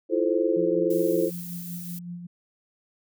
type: chord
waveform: sine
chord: F major seventh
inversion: third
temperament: just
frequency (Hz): 327.4 / 349.2 / 436.5 / 523.8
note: E4 / F4 / A4 / C5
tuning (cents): -12 / 0 / -14 / +2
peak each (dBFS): -26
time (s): 0.09-1.31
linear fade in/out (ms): 50
type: tone with tremolo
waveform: sine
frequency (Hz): 174.61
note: F3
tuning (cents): 0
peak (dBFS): -32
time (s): 0.56-2.27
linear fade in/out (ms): 10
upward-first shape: sine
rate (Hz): 5.3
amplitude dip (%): 45
type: noise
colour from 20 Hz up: violet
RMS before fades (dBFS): -40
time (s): 0.9-1.99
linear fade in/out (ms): 5
effects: none